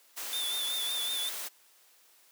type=noise; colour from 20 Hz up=white; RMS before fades=-38 dBFS; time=0.16-1.49 s; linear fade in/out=20 ms
type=tone with vibrato; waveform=square; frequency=3533 Hz; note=A7; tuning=6 cents sharp; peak=-32 dBFS; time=0.33-1.29 s; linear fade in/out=0 ms; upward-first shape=sine; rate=5.4 Hz; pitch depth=51 cents each way
effects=white hiss -62 dBFS RMS until 2.31 s + high-pass 400 Hz 12 dB/octave